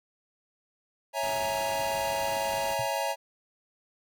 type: chord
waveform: square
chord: A# half-diminished seventh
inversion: first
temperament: equal with one note detuned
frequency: 554.4 / 659.3 / 834.5 / 932.3 Hz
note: C#5 / E5 / G#5 / A#5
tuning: 0 / 0 / +8 / 0 cents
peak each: -34 dBFS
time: 1.13-3.16 s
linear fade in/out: 50 ms
type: noise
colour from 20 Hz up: pink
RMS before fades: -42 dBFS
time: 1.23-2.74 s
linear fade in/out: 0 ms
type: tone with exponential decay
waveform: sine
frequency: 119.1 Hz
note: A#2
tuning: 38 cents sharp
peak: -31 dBFS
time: 2.79-2.91 s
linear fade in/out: 0 ms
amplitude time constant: 24 ms
effects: high-pass 60 Hz 12 dB/octave